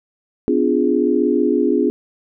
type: chord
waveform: sine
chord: B diminished seventh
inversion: none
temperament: equal with one note detuned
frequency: 252.9 / 293.7 / 349.2 / 415.3 Hz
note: B3 / D4 / F4 / Ab4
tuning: +41 / 0 / 0 / 0 cents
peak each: -19 dBFS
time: 0.48-1.9 s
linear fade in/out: 0 ms
effects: none